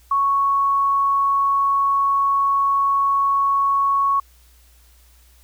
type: tone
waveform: sine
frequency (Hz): 1108.7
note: C#6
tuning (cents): 0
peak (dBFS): -15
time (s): 0.11-4.2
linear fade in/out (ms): 5
effects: added 60 Hz sine -50 dBFS peak until 5.43 s + white hiss -56 dBFS RMS until 5.43 s